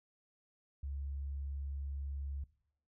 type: tone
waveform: sine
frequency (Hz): 69.7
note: C#2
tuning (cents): +10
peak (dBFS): -38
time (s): 0.83-2.44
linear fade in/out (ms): 5
effects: noise-tail reverb RT60 0.7 s tail -19 dB re dry